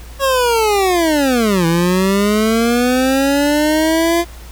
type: linear two-way sweep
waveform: 25% pulse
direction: down then up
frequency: 554.4 to 163.8 to 345 Hz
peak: -8 dBFS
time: 0.19-4.25 s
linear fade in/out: 50 ms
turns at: 1.66 s
effects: added 58 Hz sine -32 dBFS peak until 4.51 s + pink hiss -40 dBFS RMS until 4.51 s

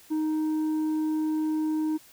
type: tone with tanh clipping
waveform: sine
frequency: 311.1 Hz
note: D#4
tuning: in tune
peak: -25 dBFS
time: 0.1-1.98 s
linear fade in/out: 20 ms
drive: 4 dB
effects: white hiss -54 dBFS RMS until 2.12 s

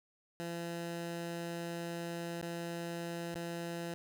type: tone with dropouts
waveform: 15% pulse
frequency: 170 Hz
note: F3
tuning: 46 cents flat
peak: -32 dBFS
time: 0.4-3.94 s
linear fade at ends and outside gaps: 0 ms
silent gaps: 2.413-2.426 / 3.342-3.354 s
effects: none

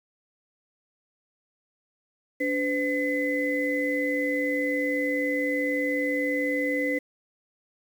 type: tone cluster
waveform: sine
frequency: 288.9 / 509 / 2025 Hz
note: D4 / C5 / B6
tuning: -28 / -48 / +43 cents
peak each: -28 dBFS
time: 2.4-6.99 s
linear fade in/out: 10 ms
effects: 8-bit

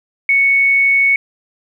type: tone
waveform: sine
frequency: 2217 Hz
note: C#7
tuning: in tune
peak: -9 dBFS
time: 0.29-1.16 s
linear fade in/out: 2 ms
effects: 8-bit

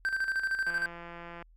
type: tone with tremolo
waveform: triangle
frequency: 1560 Hz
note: G6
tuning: 9 cents flat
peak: -24 dBFS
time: 0.05-0.86 s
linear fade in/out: 0 ms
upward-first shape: square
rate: 13 Hz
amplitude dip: 60%
type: click train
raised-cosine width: 0.5 ms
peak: -29 dBFS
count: 130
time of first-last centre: 0.67-1.424 s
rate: 171 Hz
effects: added 41 Hz sine -55 dBFS peak until 1.56 s + MP3 96 kbps

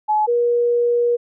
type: tone pair in turn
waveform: sine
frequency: 852 / 478.2 Hz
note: G#5 / A#4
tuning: +44 / +44 cents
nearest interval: minor seventh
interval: 1000 cents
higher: first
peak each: -14 dBFS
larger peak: neither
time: 0.08-0.27 / 0.27-1.17 s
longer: second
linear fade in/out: 20 ms
effects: none

